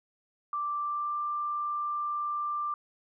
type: tone with pitch glide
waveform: sine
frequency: 1174.7 to 1183.6 Hz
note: D6 to D6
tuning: 0 to +13 cents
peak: -29 dBFS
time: 0.53-2.74 s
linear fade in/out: 2 ms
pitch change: +13 cents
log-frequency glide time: 0.79-1.18 s
effects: none